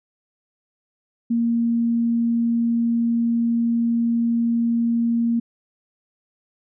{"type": "tone", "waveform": "sine", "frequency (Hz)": 233.1, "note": "A#3", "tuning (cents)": 0, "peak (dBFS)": -17, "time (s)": [1.3, 5.4], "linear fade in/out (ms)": 10, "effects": []}